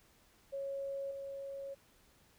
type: tone with level steps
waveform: sine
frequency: 551 Hz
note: C#5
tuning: 11 cents flat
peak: -37 / -41 dBFS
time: 0.52-1.75 s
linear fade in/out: 20 ms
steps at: 1.11 s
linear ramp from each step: 2 ms
effects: pink hiss -67 dBFS RMS until 2.38 s